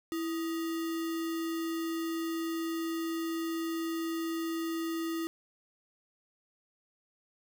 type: tone with sample-and-hold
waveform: sine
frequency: 329.6 Hz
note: E4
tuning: in tune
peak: -31 dBFS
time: 0.12-5.27 s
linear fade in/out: 0 ms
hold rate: 1575 Hz
effects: none